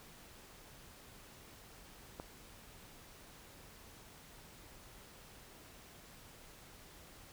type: click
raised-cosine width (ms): 1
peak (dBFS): -29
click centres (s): 2.199
effects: pink hiss -57 dBFS RMS until 7.32 s